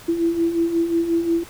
sine beating tone pair, 330.7 / 336.3 Hz, E4 / E4, +6 / +35 cents, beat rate 5.6 Hz, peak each -25 / -18 dBFS, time 0.08-1.44 s, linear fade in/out 10 ms, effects pink hiss -42 dBFS RMS until 1.49 s

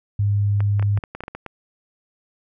sine tone, 101.9 Hz, G#2, 32 cents flat, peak -16 dBFS, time 0.19-0.99 s, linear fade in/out 5 ms
clicks, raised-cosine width 0.5 ms, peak -17 dBFS, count 11, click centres 0.605 / 0.796 / 0.826 / 0.975 / 1.038 / 1.15 / 1.206 / 1.237 / 1.281 / 1.35 / 1.463 s
effects none

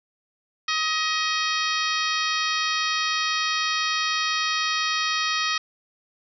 harmonic tone with a mistuned harmonic, 630 Hz, D#5, 21 cents sharp, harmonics 2 / 3 / 4 / 5 / 6 / 7 / 8 / 9, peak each -27 / -29 / -30 / -31 / -32 / -32 / -33 / -34 dBFS, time 0.68-5.58 s, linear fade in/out 5 ms, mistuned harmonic 5, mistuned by +24 cents, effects none

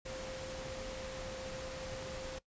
sine tone in noise, 523.3 Hz, C5, in tune, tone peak -44 dBFS, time 0.05-2.39 s, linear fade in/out 10 ms, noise pink, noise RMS -45 dBFS, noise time 0.05-2.39 s, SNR -2 dB, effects noise-tail reverb RT60 0.1 s tail -19 dB re dry + resampled to 16000 Hz

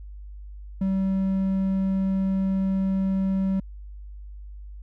triangle tone, 191.8 Hz, G3, 37 cents flat, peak -19 dBFS, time 0.81-3.6 s, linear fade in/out 5 ms, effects added 50 Hz sine -37 dBFS peak until 4.82 s

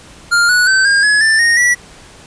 square tone with pitch steps, 1403 / 1470.2 / 1540.6 / 1614.4 / 1691.7 / 1772.8 / 1857.7 / 1946.7 Hz, F6 / F#6 / G6 / G#6 / G#6 / A6 / A#6 / B6, +8 / -11 / -30 / -49 / +31 / +13 / -6 / -25 cents, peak -9 dBFS, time 0.31-1.75 s, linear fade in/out 20 ms, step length 180 ms, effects pink hiss -39 dBFS RMS until 2.26 s + resampled to 22050 Hz

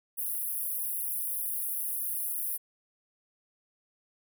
pink high-pass noise, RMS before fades -33 dBFS, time 0.17-2.58 s, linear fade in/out 20 ms, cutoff 9900 Hz, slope 96 dB/octave, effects none

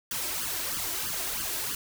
white noise with flanger, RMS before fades -32 dBFS, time 0.11-1.75 s, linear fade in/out 2 ms, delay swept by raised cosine 0.63 to 3.13 ms, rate 3.1 Hz, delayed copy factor +0.9, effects none

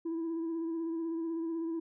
sine tone with vibrato, 329.6 Hz, E4, in tune, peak -30 dBFS, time 0.05-1.8 s, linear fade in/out 10 ms, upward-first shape sine, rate 16 Hz, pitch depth 30 cents each way, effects tanh soft clip ceiling -31 dBFS

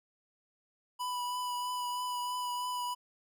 square tone with vibrato, 987.8 Hz, B5, in tune, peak -34 dBFS, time 0.99-2.95 s, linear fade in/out 20 ms, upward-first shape triangle, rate 3.1 Hz, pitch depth 18 cents each way, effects none

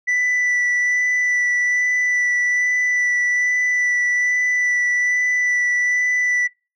sine tone with vibrato, 1975.5 Hz, B6, in tune, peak -13 dBFS, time 0.07-6.48 s, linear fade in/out 20 ms, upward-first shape sine, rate 1.2 Hz, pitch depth 11 cents each way, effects noise-tail reverb RT60 0.3 s tail -23 dB re dry + tanh soft clip ceiling -15 dBFS

